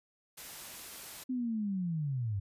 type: noise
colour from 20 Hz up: white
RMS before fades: -46 dBFS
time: 0.37-1.24 s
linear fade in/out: 10 ms
type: linear sweep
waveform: sine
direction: down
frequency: 260 to 94.1 Hz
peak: -31 dBFS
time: 1.29-2.4 s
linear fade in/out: 10 ms
effects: resampled to 32000 Hz